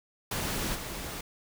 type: noise with level steps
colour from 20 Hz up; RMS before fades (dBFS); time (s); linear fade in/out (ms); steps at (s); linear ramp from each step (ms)
pink; -32 / -38; 0.31-1.21; 5; 0.74; 20
effects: none